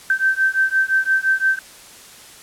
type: beating tone pair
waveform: sine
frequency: 1551 / 1556.8 Hz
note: G6 / G6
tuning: -19 / -12 cents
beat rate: 5.8 Hz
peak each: -18 dBFS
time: 0.1-1.59 s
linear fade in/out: 2 ms
effects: white hiss -42 dBFS RMS until 2.42 s + low-pass 11000 Hz 12 dB/octave